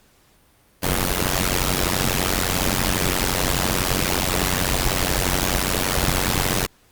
pink noise with amplitude modulation, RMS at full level -17 dBFS, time 0.82-6.67 s, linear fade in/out 20 ms, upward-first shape sine, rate 91.8 Hz, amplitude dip 100%, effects pink hiss -57 dBFS RMS until 6.91 s + Opus 48 kbps

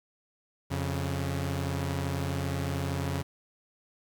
sawtooth tone pair together, 88.12 / 138.59 Hz, F2 / C#3, +16 / 0 cents, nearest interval minor sixth, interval 784 cents, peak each -28 dBFS, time 0.7-3.23 s, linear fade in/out 20 ms, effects 10-bit

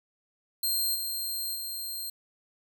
10% pulse tone with level steps, 4186 Hz, C8, in tune, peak -19 / -24 / -27 dBFS, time 0.63-2.1 s, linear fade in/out 5 ms, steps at 0.94 / 1.54 s, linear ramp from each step 20 ms, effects none

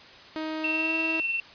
sawtooth tone with pitch glide, 314 to 322.6 Hz, D#4 to E4, +16 to -37 cents, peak -26 dBFS, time 0.36-1.2 s, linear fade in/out 0 ms, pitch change +47 cents, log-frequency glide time 0.66-0.95 s
sine tone with tremolo, 2700 Hz, E7, 41 cents sharp, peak -23 dBFS, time 0.64-1.4 s, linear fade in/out 2 ms, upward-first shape triangle, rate 20 Hz, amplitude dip 50%
effects white hiss -48 dBFS RMS until 1.54 s + resampled to 11025 Hz

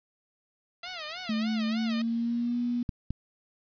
5% pulse tone with vibrato, 669 Hz, E5, 25 cents sharp, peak -23 dBFS, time 0.83-2.02 s, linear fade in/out 5 ms, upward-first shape sine, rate 3.3 Hz, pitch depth 180 cents each way
sine tone with pitch glide, 220 to 241.3 Hz, A3 to B3, 0 to -40 cents, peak -26 dBFS, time 1.29-2.83 s, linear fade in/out 5 ms, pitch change +160 cents, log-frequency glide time 1.61-2.57 s
clicks, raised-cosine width 5 ms, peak -19 dBFS, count 2, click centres 2.892 / 3.106 s
effects resampled to 11025 Hz + 9-bit

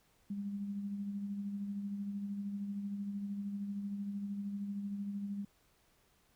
sine tone with tremolo, 201.2 Hz, G3, 45 cents sharp, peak -35 dBFS, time 0.3-5.45 s, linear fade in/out 5 ms, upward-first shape sine, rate 13 Hz, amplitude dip 40%, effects pink hiss -71 dBFS RMS until 6.35 s

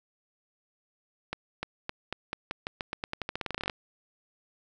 accelerating click train, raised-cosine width 0.3 ms, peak -16 dBFS, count 24, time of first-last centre 1.33-3.698 s, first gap 300 ms, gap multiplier 0.88, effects none

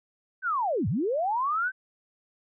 sine linear two-way sweep, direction down then up, 1568 to 86.1 to 1568 Hz, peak -24 dBFS, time 0.42-1.72 s, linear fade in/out 50 ms, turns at 0.88 s, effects none

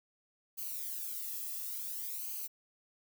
violet noise with flanger, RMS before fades -40 dBFS, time 0.57-2.48 s, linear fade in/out 20 ms, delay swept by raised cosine 0.55 to 1.36 ms, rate 0.57 Hz, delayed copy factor -0.95, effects none

